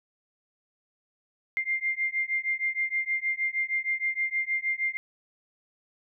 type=beating tone pair; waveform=sine; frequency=2100 / 2106.4 Hz; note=C7 / C7; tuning=+6 / +11 cents; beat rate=6.4 Hz; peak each=-29 / -29 dBFS; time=1.57-4.97 s; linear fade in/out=0 ms; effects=none